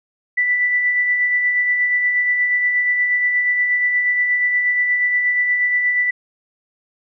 sine tone with tremolo, 1975.5 Hz, B6, in tune, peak -13 dBFS, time 0.37-6.11 s, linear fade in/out 10 ms, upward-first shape sine, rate 8.4 Hz, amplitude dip 35%, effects none

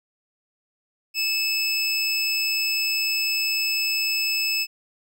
square tone pair together, 2612 / 5210 Hz, E7 / E8, -17 / -21 cents, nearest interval octave, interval 1196 cents, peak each -25 dBFS, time 1.14-4.67 s, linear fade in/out 50 ms, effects none

